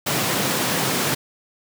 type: high-pass noise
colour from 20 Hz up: pink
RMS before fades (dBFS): -22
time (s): 0.06-1.15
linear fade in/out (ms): 10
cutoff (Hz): 110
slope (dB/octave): 48
effects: none